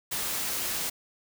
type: noise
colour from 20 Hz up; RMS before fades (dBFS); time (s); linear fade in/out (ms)
white; -31; 0.11-0.9; 10
effects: none